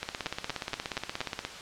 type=two click trains; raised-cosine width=0.2 ms; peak=-14 / -13 dBFS; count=25 / 5; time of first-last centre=0.03-1.45 / 0.26-1.206 s; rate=16.9 / 4.23 Hz; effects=white hiss -42 dBFS RMS until 1.61 s + low-pass 5000 Hz 12 dB/octave